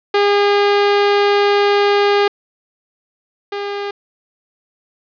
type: tone pair in turn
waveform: sawtooth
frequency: 406.5 / 404.7 Hz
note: G#4 / G#4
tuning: -37 / -45 cents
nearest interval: unison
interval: 8 cents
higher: first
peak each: -7 / -17 dBFS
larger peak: first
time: 0.14-2.28 / 3.52-3.91 s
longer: first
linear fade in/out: 5 ms
effects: resampled to 11025 Hz + 8-bit